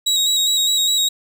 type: tone with vibrato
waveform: 30% pulse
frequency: 3830 Hz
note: A#7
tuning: 46 cents sharp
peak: -12 dBFS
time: 0.06-1.09 s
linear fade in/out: 10 ms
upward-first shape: square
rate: 4.9 Hz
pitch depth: 24 cents each way
effects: none